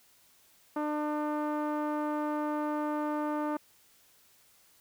sawtooth tone with low-pass filter, 300 Hz, D4, 37 cents sharp, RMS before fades -32 dBFS, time 0.76-3.57 s, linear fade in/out 5 ms, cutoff 1100 Hz, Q 1.9, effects white hiss -63 dBFS RMS until 4.8 s

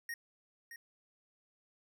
square tone with echo, 1864.7 Hz, A#6, in tune, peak -39 dBFS, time 0.09-0.14 s, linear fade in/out 2 ms, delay 620 ms, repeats 1, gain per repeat -9 dB, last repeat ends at 0.76 s, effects none

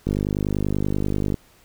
click train, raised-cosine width 3 ms, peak -10 dBFS, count 65, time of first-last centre 0.07-1.342 s, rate 50.3 Hz, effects pink hiss -55 dBFS RMS until 1.64 s

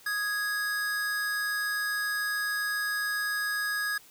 square tone pair together, 1243.1 / 1661.2 Hz, D#6 / G#6, -2 / 0 cents, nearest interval perfect fourth, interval 502 cents, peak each -39 / -29 dBFS, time 0.06-3.98 s, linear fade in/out 5 ms, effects white hiss -55 dBFS RMS until 4.1 s

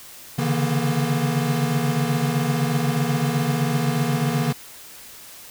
square tone cluster, 138.4 / 146.4 / 161.5 / 237.4 Hz, C#3 / D3 / E3 / A#3, -2 / -5 / -35 / +32 cents, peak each -26 dBFS, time 0.38-4.53 s, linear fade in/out 10 ms, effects white hiss -42 dBFS RMS until 5.5 s

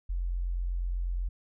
sine tone, 44.08 Hz, F1, 17 cents sharp, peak -28 dBFS, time 0.09-1.29 s, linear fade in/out 10 ms, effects none

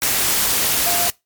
sine tone in noise, 698.5 Hz, F5, in tune, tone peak -24 dBFS, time 0.86-1.08 s, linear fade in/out 0 ms, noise white, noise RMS -18 dBFS, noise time 0.02-1.1 s, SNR -9 dB, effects noise-tail reverb RT60 0.2 s tail -23 dB re dry + MP3 96 kbps

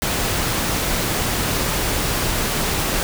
pink noise, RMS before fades -21 dBFS, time 0.02-3.03 s, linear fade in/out 0 ms, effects none

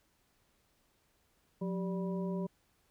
harmonic tone with a mistuned harmonic, 195.3 Hz, G3, 6 cents flat, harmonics 1 / 2 / 3 / 5, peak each -34 / -40 / -44 / -48 dBFS, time 1.61-2.47 s, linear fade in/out 10 ms, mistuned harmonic 1, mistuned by -140 cents, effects pink hiss -73 dBFS RMS until 2.9 s

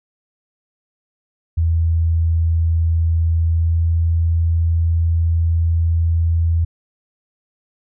sine tone with pitch glide, 82.41 to 83.08 Hz, E2 to E2, 0 to +14 cents, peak -13 dBFS, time 1.57-6.65 s, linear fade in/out 10 ms, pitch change +14 cents, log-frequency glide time 3.5-3.84 s, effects none

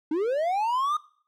triangle linear sweep, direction up, 290.8 to 1244.5 Hz, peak -21 dBFS, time 0.11-0.97 s, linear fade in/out 5 ms, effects noise-tail reverb RT60 0.5 s tail -20 dB re dry

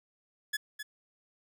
sawtooth tone with echo, 1704 Hz, G#6, 44 cents sharp, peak -26 dBFS, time 0.53-0.57 s, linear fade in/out 10 ms, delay 260 ms, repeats 1, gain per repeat -8 dB, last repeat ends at 0.83 s, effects none

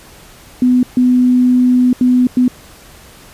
sine tone bursts at uneven times, 250.1 Hz, B3, 22 cents sharp, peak -7 dBFS, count 4, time 0.62-0.83 / 0.97-1.93 / 2.01-2.27 / 2.37-2.48 s, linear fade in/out 2 ms, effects pink hiss -40 dBFS RMS until 3.33 s + resampled to 32000 Hz

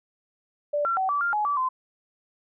sine tone with pitch steps, 586 / 1361 / 759 / 1155 / 1397 / 842 / 1154 / 1031 Hz, D5 / F6 / F#5 / D6 / F6 / G#5 / D6 / C6, -4 / -45 / +44 / -29 / 0 / +24 / -31 / -26 cents, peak -22 dBFS, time 0.73-1.69 s, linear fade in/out 10 ms, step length 120 ms, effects none

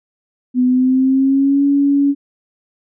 sine tone with pitch glide, 251 to 281.7 Hz, B3 to C#4, +28 to +28 cents, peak -10 dBFS, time 0.54-2.15 s, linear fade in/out 50 ms, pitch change +200 cents, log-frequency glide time 0.65-1.64 s, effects none

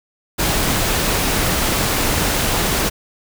pink noise, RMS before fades -18 dBFS, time 0.38-2.9 s, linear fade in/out 20 ms, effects none

